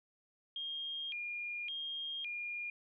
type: tone with vibrato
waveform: sine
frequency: 2794 Hz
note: F7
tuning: in tune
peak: -38 dBFS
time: 0.56-2.7 s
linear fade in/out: 2 ms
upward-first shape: square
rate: 0.89 Hz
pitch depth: 250 cents each way
effects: none